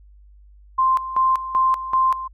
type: tone with tremolo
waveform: sine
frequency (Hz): 1046.5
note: C6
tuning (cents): 0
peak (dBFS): -14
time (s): 0.78-2.28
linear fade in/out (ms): 10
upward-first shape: square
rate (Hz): 2.6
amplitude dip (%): 75
effects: added 50 Hz sine -45 dBFS peak until 2.33 s